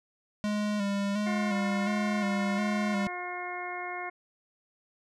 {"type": "tone with vibrato", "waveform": "square", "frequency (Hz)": 204.5, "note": "G#3", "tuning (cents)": -26, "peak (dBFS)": -28, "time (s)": [0.44, 3.07], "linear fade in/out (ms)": 0, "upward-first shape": "square", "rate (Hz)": 1.4, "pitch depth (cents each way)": 38}
{"type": "harmonic tone", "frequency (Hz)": 357.7, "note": "F4", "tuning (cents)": 41, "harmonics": [1, 2, 3, 4, 5, 6], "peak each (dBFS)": [-42, -38, -41, -44, -44, -39], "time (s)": [1.26, 4.1], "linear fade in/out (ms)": 10}
{"effects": ["low-pass 7000 Hz 12 dB/octave"]}